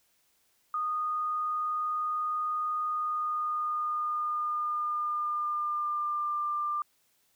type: tone with pitch glide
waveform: sine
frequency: 1233 to 1191 Hz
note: D#6 to D6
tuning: -16 to +24 cents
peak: -28 dBFS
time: 0.74-6.82 s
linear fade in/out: 2 ms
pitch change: -60 cents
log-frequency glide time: 2.85-6.44 s
effects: white hiss -70 dBFS RMS until 7.35 s